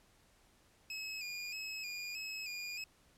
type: tone with vibrato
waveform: 25% pulse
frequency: 2500 Hz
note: D#7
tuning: 8 cents sharp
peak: -37 dBFS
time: 0.9-2.84 s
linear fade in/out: 2 ms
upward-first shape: square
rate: 1.6 Hz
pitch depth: 51 cents each way
effects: pink hiss -68 dBFS RMS until 3.17 s + low-pass 12000 Hz 12 dB/octave